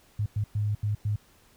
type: tone bursts at uneven times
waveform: sine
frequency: 104.6 Hz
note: G#2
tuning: 13 cents sharp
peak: -24 dBFS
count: 5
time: 0.19-0.26 / 0.36-0.44 / 0.55-0.75 / 0.83-0.95 / 1.05-1.16 s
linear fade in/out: 5 ms
effects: pink hiss -60 dBFS RMS until 1.56 s